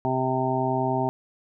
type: harmonic tone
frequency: 130 Hz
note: C3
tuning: 11 cents flat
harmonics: 1 / 2 / 3 / 5 / 6 / 7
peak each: -29 / -29 / -29 / -29 / -29 / -29 dBFS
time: 0.05-1.09 s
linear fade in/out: 0 ms
effects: none